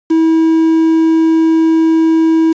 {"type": "tone with quantisation", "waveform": "triangle", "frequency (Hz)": 323.5, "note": "E4", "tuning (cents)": -32, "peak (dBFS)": -5, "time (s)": [0.1, 2.53], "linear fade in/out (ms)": 10, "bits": 5, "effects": ["resampled to 16000 Hz"]}